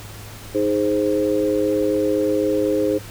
sine chord, Ab major, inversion second, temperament equal, 311.1 / 415.3 / 523.3 Hz, Eb4 / Ab4 / C5, 0 / 0 / 0 cents, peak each -21 dBFS, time 0.54-2.99 s, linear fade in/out 20 ms, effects added 104 Hz sine -38 dBFS peak until 3.1 s + pink hiss -39 dBFS RMS until 3.1 s

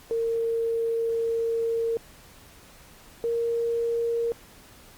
sine tone pair in turn, 458.6 / 465.8 Hz, A#4 / A#4, -28 / -1 cents, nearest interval unison, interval 27 cents, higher second, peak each -23 dBFS, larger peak neither, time 0.11-1.97 / 3.24-4.32 s, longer first, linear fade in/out 0 ms, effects pink hiss -51 dBFS RMS until 4.97 s + Opus 48 kbps

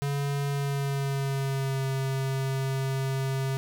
square tone with pitch glide, 141.3 to 134.3 Hz, C#3 to C3, +34 to +46 cents, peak -27 dBFS, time 0.02-3.57 s, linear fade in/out 0 ms, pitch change -88 cents, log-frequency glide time 0.49-1.84 s, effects none

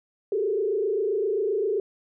sine tone with frequency modulation, 413.2 Hz, G#4, 9 cents flat, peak -22 dBFS, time 0.32-1.8 s, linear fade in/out 2 ms, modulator 27.6 Hz, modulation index 1.4, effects none

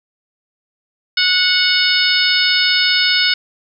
harmonic tone, 735 Hz, F#5, 12 cents flat, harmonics 2 / 3 / 4 / 5 / 6 / 7, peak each -19 / -19 / -19 / -19 / -19 / -19 dBFS, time 1.17-3.34 s, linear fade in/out 5 ms, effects none

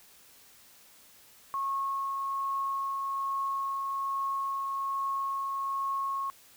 sine tone with tremolo, 1093 Hz, C#6, 25 cents flat, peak -28 dBFS, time 1.54-6.3 s, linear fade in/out 0 ms, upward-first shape triangle, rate 1.2 Hz, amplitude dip 25%, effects white hiss -57 dBFS RMS until 6.56 s

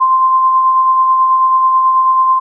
sine tone with tremolo, 1044 Hz, C6, 4 cents flat, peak -6 dBFS, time 0-2.4 s, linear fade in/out 20 ms, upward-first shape sine, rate 9.2 Hz, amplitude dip 30%, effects none

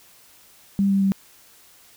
sine tone with pitch steps, 197.8 / 196.09 / 194.4 Hz, G3 / G3 / G3, +16 / +1 / -14 cents, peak -16 dBFS, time 0.79-1.12 s, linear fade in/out 0 ms, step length 110 ms, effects white hiss -52 dBFS RMS until 1.96 s

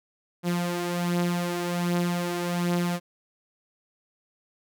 sawtooth beating tone pair, 174.61 / 175.91 Hz, F3 / F3, 0 / +13 cents, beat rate 1.3 Hz, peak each -22 / -27 dBFS, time 0.43-3 s, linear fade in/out 50 ms, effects none

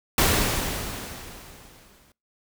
pink noise with exponential decay, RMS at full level -18 dBFS, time 0.18-2.12 s, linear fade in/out 2 ms, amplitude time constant 420 ms, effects noise-tail reverb RT60 0.3 s tail -26 dB re dry

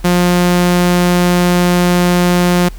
sawtooth tone, 177.2 Hz, F3, 25 cents sharp, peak -5 dBFS, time 0.04-2.69 s, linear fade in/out 10 ms, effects added 40 Hz sine -26 dBFS peak until 2.78 s + pink hiss -42 dBFS RMS until 2.78 s

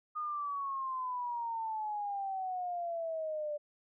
sine exponential sweep, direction down, 1234 to 587.3 Hz, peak -34 dBFS, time 0.15-3.58 s, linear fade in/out 20 ms, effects none

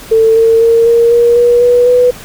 sine tone with pitch steps, 446.8 / 453.3 / 459.9 / 466.6 / 473.4 / 480.3 / 487.2 / 494.3 Hz, A4 / A#4 / A#4 / A#4 / A#4 / B4 / B4 / B4, +27 / -48 / -23 / +2 / +27 / -48 / -24 / +1 cents, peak -4 dBFS, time 0.11-2.11 s, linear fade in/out 10 ms, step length 250 ms, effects pink hiss -31 dBFS RMS until 2.24 s

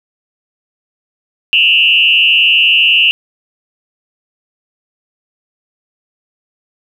sine tone with frequency modulation, 2794 Hz, F7, in tune, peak -6 dBFS, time 1.53-3.11 s, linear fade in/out 0 ms, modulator 152 Hz, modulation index 1.2, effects 7-bit

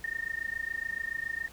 sine tone with amplitude modulation, 1827 Hz, A#6, 35 cents flat, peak -28 dBFS, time 0.04-1.48 s, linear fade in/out 2 ms, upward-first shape sine, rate 27.1 Hz, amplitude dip 95%, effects added 60 Hz sine -58 dBFS peak until 1.52 s + pink hiss -53 dBFS RMS until 1.52 s

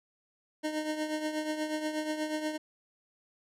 25% pulse tone with tremolo, 307.7 Hz, D#4, 19 cents flat, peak -25 dBFS, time 0.63-2.58 s, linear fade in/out 20 ms, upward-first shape triangle, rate 8.3 Hz, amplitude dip 65%, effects low-pass 10000 Hz 12 dB/octave

